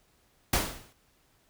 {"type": "noise with exponential decay", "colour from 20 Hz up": "pink", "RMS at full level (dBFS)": -22, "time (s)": [0.53, 0.93], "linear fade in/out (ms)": 5, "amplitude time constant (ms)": 85, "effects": ["pink hiss -67 dBFS RMS until 1.49 s"]}